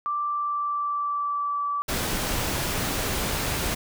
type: tone with pitch glide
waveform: sine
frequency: 1174.7 to 1155.2 Hz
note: D6 to D6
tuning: 0 to -29 cents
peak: -24 dBFS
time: 0.06-1.82 s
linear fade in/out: 0 ms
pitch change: -29 cents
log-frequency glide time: 0.23-1.64 s
type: noise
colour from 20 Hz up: pink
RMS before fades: -27 dBFS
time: 1.88-3.75 s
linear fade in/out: 10 ms
effects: none